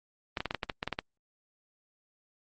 clicks, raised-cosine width 0.3 ms, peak -15 dBFS, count 11, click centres 0.372 / 0.405 / 0.457 / 0.509 / 0.547 / 0.632 / 0.698 / 0.829 / 0.876 / 0.927 / 0.989 s, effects Opus 32 kbps

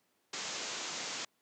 white low-pass noise, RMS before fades -40 dBFS, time 0.33-1.25 s, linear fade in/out 5 ms, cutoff 7400 Hz, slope 96 dB/octave, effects pink hiss -75 dBFS RMS until 1.41 s + high-pass 200 Hz 12 dB/octave

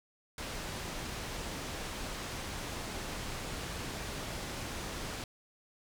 pink low-pass noise, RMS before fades -40 dBFS, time 0.38-5.24 s, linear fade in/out 2 ms, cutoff 8500 Hz, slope 12 dB/octave, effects none

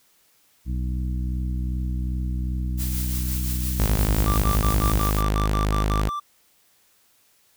harmonic tone, 62.6 Hz, B1, 24 cents sharp, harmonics 1 / 2 / 3 / 4 / 5, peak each -24 / -32 / -34 / -41 / -41 dBFS, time 0.65-5.04 s, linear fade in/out 50 ms
blue noise with tremolo, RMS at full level -30 dBFS, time 2.77-5.23 s, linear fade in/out 50 ms, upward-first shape triangle, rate 5.8 Hz, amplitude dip 45%
sawtooth tone, 51.91 Hz, G#1, in tune, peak -16 dBFS, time 3.79-6.09 s, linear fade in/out 0 ms
triangle tone bursts, 1174.7 Hz, D6, in tune, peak -24 dBFS, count 11, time 4.26-6.2 s, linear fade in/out 10 ms, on 120 ms, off 62 ms
effects white hiss -61 dBFS RMS until 7.56 s

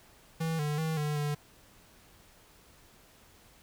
square tone with pitch steps, 162.4 / 148.8 / 159.7 / 149.3 / 147.3 Hz, E3 / D3 / D#3 / D3 / D3, -26 / +23 / +45 / +29 / +6 cents, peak -30 dBFS, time 0.4-1.35 s, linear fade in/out 10 ms, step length 190 ms, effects pink hiss -59 dBFS RMS until 3.62 s

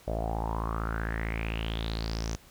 sawtooth tone with low-pass filter sweep, 55.5 Hz, A1, 16 cents sharp, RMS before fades -32 dBFS, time 0.07-2.36 s, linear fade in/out 10 ms, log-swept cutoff 600 to 6300 Hz, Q 6.9, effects pink hiss -56 dBFS RMS until 2.5 s

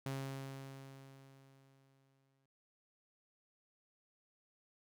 sawtooth tone with exponential decay, 135.5 Hz, C#3, 39 cents flat, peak -34 dBFS, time 0.06-2.46 s, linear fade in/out 2 ms, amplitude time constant 520 ms, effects none

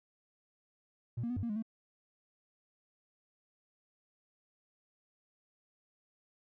triangle tone with pitch steps, 118.3 / 234.9 / 246.7 / 96.4 / 234.1 / 208.5 / 222.7 Hz, A#2 / A#3 / B3 / G2 / A#3 / G#3 / A3, +26 / +13 / -2 / -28 / +8 / +7 / +21 cents, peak -30 dBFS, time 1.17-1.625 s, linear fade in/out 10 ms, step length 65 ms, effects tanh soft clip ceiling -30 dBFS

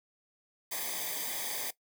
white noise with comb filter, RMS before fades -36 dBFS, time 0.71-1.71 s, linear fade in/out 10 ms, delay 0.72 ms, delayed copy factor -0.85, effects noise-tail reverb RT60 0.1 s tail -18 dB re dry

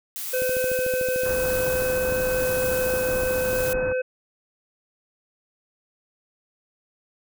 blue noise with tremolo, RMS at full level -31 dBFS, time 0.16-3.73 s, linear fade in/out 0 ms, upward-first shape sine, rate 0.89 Hz, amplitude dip 25%
harmonic tone, 510 Hz, C5, 44 cents flat, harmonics 1 / 3 / 5, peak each -22 / -32 / -36 dBFS, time 0.33-4.02 s, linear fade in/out 10 ms
click train, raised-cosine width 2 ms, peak -21 dBFS, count 47, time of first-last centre 0.42-3.827 s, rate 13.5 Hz
pink low-pass noise, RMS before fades -33 dBFS, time 1.25-3.93 s, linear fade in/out 5 ms, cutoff 1700 Hz, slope 48 dB/octave
effects none

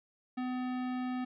sine tone with hard clipping, 252.5 Hz, B3, 39 cents sharp, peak -35 dBFS, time 0.37-1.25 s, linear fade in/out 10 ms, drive 17 dB, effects resampled to 11025 Hz

